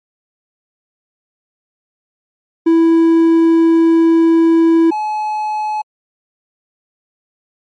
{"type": "tone pair in turn", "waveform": "triangle", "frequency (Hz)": [329.6, 853.4], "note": ["E4", "G#5"], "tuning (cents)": [0, 47], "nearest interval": "octave + major third", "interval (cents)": 1647, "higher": "second", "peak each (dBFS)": [-5, -14], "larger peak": "first", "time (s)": [[2.66, 4.91], [4.91, 5.82]], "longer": "first", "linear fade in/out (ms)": 10, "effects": ["MP3 48 kbps"]}